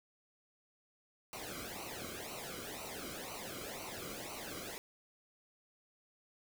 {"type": "noise with flanger", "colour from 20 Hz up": "pink", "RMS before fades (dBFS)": -45, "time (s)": [1.33, 4.78], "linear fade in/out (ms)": 0, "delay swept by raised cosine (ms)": [0.58, 1.14], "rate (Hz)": 2, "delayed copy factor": -0.8, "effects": []}